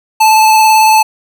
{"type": "tone with vibrato", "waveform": "square", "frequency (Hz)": 873, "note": "A5", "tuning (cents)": -14, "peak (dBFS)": -5, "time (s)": [0.2, 1.03], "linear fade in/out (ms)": 10, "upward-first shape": "sine", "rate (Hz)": 18, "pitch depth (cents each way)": 16, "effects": []}